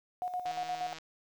sine tone with tremolo, 725 Hz, F#5, 35 cents flat, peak -31 dBFS, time 0.22-0.93 s, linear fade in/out 0 ms, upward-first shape square, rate 8.5 Hz, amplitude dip 60%
click train, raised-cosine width 0.2 ms, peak -28 dBFS, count 85, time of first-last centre 0.46-0.985 s, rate 160 Hz
effects 10-bit

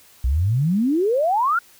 sine exponential sweep, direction up, 58.27 to 1453 Hz, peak -16 dBFS, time 0.24-1.59 s, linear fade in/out 5 ms, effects white hiss -51 dBFS RMS until 1.79 s

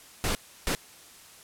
pink noise bursts at uneven times, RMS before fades -27 dBFS, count 2, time 0.24-0.35 / 0.67-0.75 s, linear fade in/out 0 ms, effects white hiss -51 dBFS RMS until 1.43 s + low-pass 12000 Hz 12 dB/octave

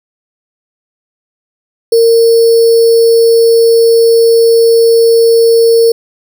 sine tone with sample-and-hold, 460 Hz, A#4, 23 cents flat, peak -3 dBFS, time 1.92-5.92 s, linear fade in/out 5 ms, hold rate 4900 Hz, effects none

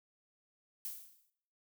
violet noise with exponential decay, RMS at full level -39 dBFS, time 0.85-1.3 s, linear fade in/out 0 ms, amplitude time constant 97 ms, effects noise-tail reverb RT60 0.7 s tail -18 dB re dry

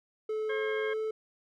triangle tone with pitch glide, 433.1 to 436.9 Hz, A4 to A4, -27 to -12 cents, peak -28 dBFS, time 0.29-1.11 s, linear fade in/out 5 ms, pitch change +15 cents, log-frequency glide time 0.87-0.98 s
harmonic tone, 538 Hz, C5, 48 cents sharp, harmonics 1 / 2 / 3 / 4 / 6, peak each -39 / -42 / -38 / -40 / -47 dBFS, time 0.49-0.94 s, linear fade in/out 10 ms
effects none

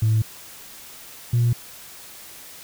sine tone pair in turn, 110 / 119.37 Hz, A2 / A#2, 0 / +42 cents, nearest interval minor second, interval 142 cents, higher second, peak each -14 dBFS, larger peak neither, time 0.02-0.22 / 1.33-1.53 s, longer neither, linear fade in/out 5 ms, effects tanh soft clip ceiling -13 dBFS + white hiss -42 dBFS RMS until 2.63 s

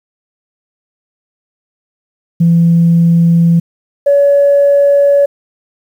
sine tone pair in turn, 168.4 / 566.4 Hz, E3 / C#5, +37 / +37 cents, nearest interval octave + major sixth, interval 2100 cents, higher second, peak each -4 dBFS, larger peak neither, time 2.4-3.6 / 4.06-5.26 s, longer neither, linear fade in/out 10 ms, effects tanh soft clip ceiling -1 dBFS + 7-bit

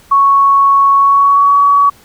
sine tone with pitch glide, 1108.7 to 1132 Hz, C#6 to C#6, 0 to +36 cents, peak -5 dBFS, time 0.11-1.9 s, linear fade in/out 10 ms, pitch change +36 cents, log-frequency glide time 0.95-1.6 s, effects pink hiss -44 dBFS RMS until 2.04 s

